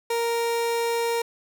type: tone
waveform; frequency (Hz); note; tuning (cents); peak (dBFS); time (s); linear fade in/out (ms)
30% pulse; 466.2; A#4; 0; -20; 0.1-1.22; 5
effects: none